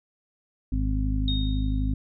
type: harmonic tone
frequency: 51.91 Hz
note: G#1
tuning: in tune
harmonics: 1 / 2 / 3 / 4 / 5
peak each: -24 / -30 / -37 / -39 / -30 dBFS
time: 0.72-1.94 s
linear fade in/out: 5 ms
type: tone with exponential decay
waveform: sine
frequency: 3717 Hz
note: A#7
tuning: 6 cents flat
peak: -26 dBFS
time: 1.28-1.93 s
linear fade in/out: 1 ms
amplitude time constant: 140 ms
effects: none